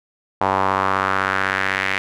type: tone with band-pass filter sweep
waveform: sawtooth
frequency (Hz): 96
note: G2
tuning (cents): -36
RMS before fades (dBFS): -20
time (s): 0.41-1.98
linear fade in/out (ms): 0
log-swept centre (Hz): 900 to 2100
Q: 2.7
effects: none